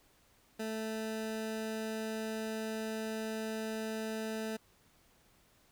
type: tone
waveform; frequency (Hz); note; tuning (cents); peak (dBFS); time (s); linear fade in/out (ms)
20% pulse; 220; A3; 0; -31; 0.59-4.57; 10
effects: pink hiss -67 dBFS RMS until 5.71 s